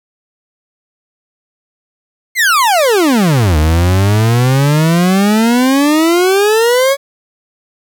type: exponential two-way sweep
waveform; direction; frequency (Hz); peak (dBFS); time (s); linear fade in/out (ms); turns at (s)
40% pulse; down then up; 2171 to 75 to 564; -7; 2.35-6.97; 50; 3.57
effects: 8-bit